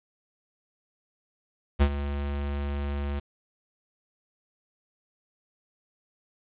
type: tone with ADSR envelope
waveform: square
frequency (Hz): 71.2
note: C#2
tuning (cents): +47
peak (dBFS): -16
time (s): 1.79-3.2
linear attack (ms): 28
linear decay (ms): 67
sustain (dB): -13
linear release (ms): 13
effects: resampled to 8000 Hz + 8-bit